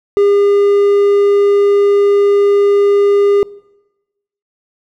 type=tone; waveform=triangle; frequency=404.3 Hz; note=G#4; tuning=46 cents flat; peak=-5 dBFS; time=0.17-3.43 s; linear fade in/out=0 ms; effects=noise-tail reverb RT60 1.0 s tail -23 dB re dry